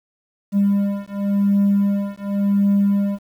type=beating tone pair; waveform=triangle; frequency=200 / 200.91 Hz; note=G3 / G3; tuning=+35 / +43 cents; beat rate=0.91 Hz; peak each=-16 dBFS; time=0.52-3.19 s; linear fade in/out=50 ms; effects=tanh soft clip ceiling -7 dBFS + 8-bit